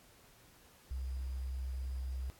sine tone with sample-and-hold, 64.9 Hz, C2, 13 cents flat, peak -36 dBFS, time 0.91-2.3 s, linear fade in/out 0 ms, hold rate 4900 Hz, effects pink hiss -62 dBFS RMS until 2.39 s + AAC 64 kbps

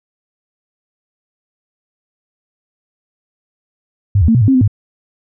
sine tone with pitch steps, 99.9 / 79.5 / 225.6 / 122.9 / 104.2 / 266.9 / 255.5 / 104.3 Hz, G2 / D#2 / A3 / B2 / G#2 / C4 / C4 / G#2, +33 / +38 / +44 / -8 / +6 / +35 / -41 / +8 cents, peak -7 dBFS, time 4.15-4.678 s, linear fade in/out 5 ms, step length 66 ms, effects none

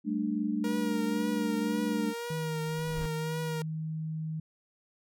sine chord, G suspended second, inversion none, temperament equal with one note detuned, 196 / 220 / 296.6 Hz, G3 / A3 / D4, 0 / 0 / +17 cents, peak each -34 / -31 / -32 dBFS, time 0.04-2.14 s, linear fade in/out 50 ms
sawtooth tone with vibrato, 472.8 Hz, A#4, 24 cents sharp, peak -31 dBFS, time 0.64-3.62 s, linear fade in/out 2 ms, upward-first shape triangle, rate 1.9 Hz, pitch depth 43 cents each way
sine tone, 157.9 Hz, D#3, 26 cents sharp, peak -32 dBFS, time 2.3-4.4 s, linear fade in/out 5 ms
brown noise with exponential growth, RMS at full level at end -35 dBFS, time 2.55-3.06 s, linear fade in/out 1 ms, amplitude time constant 110 ms
effects none

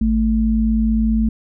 sine tone pair together, 54.75 / 221.1 Hz, A1 / A3, -8 / +9 cents, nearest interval 2 octaves, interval 2417 cents, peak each -18 / -15 dBFS, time 0.01-1.29 s, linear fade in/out 5 ms, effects none

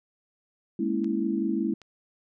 sine chord, A# half-diminished seventh, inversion third, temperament equal, 207.7 / 233.1 / 277.2 / 329.6 Hz, G#3 / A#3 / C#4 / E4, 0 / 0 / 0 / 0 cents, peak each -29 / -31 / -32 / -28 dBFS, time 0.79-1.74 s, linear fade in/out 5 ms
clicks, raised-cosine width 0.2 ms, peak -32 dBFS, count 2, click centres 1.044 / 1.817 s
effects none

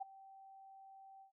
sine tone with ADSR envelope, 776 Hz, G5, 18 cents flat, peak -37 dBFS, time 0-1.32 s, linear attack 19 ms, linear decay 13 ms, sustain -18 dB, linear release 110 ms, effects noise-tail reverb RT60 0.1 s tail -24 dB re dry

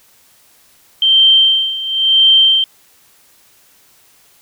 sine tone with tremolo, 3136 Hz, G7, in tune, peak -5 dBFS, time 1.02-2.64 s, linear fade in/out 2 ms, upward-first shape sine, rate 0.96 Hz, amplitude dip 80%, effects white hiss -50 dBFS RMS until 4.41 s

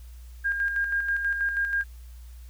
sine tone with tremolo, 1613 Hz, G6, 49 cents sharp, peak -22 dBFS, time 0.44-1.84 s, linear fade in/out 20 ms, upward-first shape square, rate 6.2 Hz, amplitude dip 45%, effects added 60 Hz sine -41 dBFS peak until 2.49 s + white hiss -59 dBFS RMS until 2.49 s

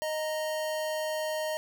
square tone pair together, 621 / 931 Hz, D#5 / A#5, -3 / -2 cents, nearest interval perfect fifth, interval 701 cents, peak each -31 / -39 dBFS, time 0.02-1.57 s, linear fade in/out 0 ms, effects none

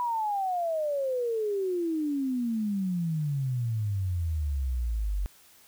sine exponential sweep, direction down, 987.8 to 46.26 Hz, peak -26 dBFS, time 0-5.26 s, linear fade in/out 0 ms, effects white hiss -57 dBFS RMS until 5.67 s

